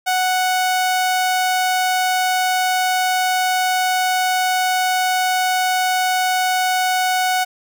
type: tone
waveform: sawtooth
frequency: 740 Hz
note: F#5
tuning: in tune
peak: -12 dBFS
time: 0.06-7.45 s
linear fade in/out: 20 ms
effects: none